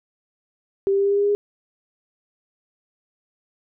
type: tone with pitch steps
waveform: sine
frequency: 392.4 / 394.9 / 397.4 / 400 / 402.5 / 405.1 / 407.6 / 410.2 Hz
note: G4 / G4 / G4 / G4 / G4 / G#4 / G#4 / G#4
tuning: +2 / +13 / +24 / +35 / +46 / -43 / -32 / -21 cents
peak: -16 dBFS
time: 0.87-1.35 s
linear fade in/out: 0 ms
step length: 60 ms
effects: none